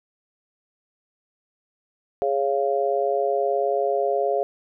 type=chord; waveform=sine; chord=Db major; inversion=second; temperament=just; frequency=415.8 / 554.4 / 693 Hz; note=Ab4 / Db5 / F5; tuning=+2 / 0 / -14 cents; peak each=-24 dBFS; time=2.22-4.43 s; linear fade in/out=0 ms; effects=none